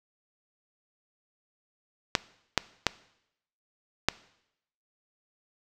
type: clicks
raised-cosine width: 0.2 ms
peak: -3 dBFS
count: 4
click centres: 2.152 / 2.577 / 2.867 / 4.086 s
effects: noise-tail reverb RT60 0.8 s tail -20 dB re dry